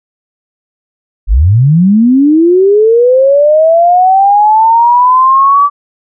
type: linear sweep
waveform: sine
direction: up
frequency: 40 to 1160 Hz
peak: -3 dBFS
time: 1.27-5.7 s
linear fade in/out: 50 ms
effects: none